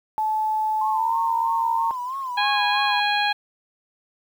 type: tone with pitch glide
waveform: sine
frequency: 866 to 917.5 Hz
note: A5 to A#5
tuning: -28 to -28 cents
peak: -20 dBFS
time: 0.18-1.91 s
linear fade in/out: 0 ms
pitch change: +100 cents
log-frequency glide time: 0.92-1.1 s
type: tone with vibrato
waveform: sine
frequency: 1034 Hz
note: C6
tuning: 21 cents flat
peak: -26 dBFS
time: 0.81-3 s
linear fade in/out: 5 ms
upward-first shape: sine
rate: 3.1 Hz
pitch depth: 100 cents each way
type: harmonic tone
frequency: 825 Hz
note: G#5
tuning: 12 cents flat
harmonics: 1 / 2 / 3 / 4 / 5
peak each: -22 / -25 / -27 / -28 / -29 dBFS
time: 2.37-3.33 s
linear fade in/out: 10 ms
effects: 8-bit